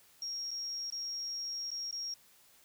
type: tone with dropouts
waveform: sine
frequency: 5588 Hz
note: F8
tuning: in tune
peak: -36 dBFS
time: 0.22-2.14 s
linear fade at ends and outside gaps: 2 ms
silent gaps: 0.508-0.513 / 0.902-0.923 / 1.705-1.715 / 1.911-1.926 s
effects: white hiss -63 dBFS RMS until 2.64 s